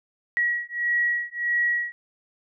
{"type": "beating tone pair", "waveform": "sine", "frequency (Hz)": [1914, 1915.6], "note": ["A#6", "A#6"], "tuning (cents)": [45, 47], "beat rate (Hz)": 1.6, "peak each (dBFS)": -25, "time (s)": [0.37, 1.92], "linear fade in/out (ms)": 0, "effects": []}